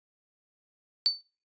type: tone with exponential decay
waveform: sine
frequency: 4524 Hz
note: C#8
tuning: 34 cents sharp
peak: -17 dBFS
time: 1.06-1.21 s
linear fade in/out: 0 ms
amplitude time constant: 31 ms
effects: noise-tail reverb RT60 0.4 s tail -25 dB re dry + resampled to 16000 Hz